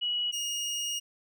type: tone pair in turn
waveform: sine / 25% pulse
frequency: 2922 / 2862 Hz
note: F#7 / F7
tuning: -22 / +42 cents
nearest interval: unison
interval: 36 cents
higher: first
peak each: -27 dBFS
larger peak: neither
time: 0.01-0.32 / 0.32-1 s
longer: second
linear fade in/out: 20 ms
effects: none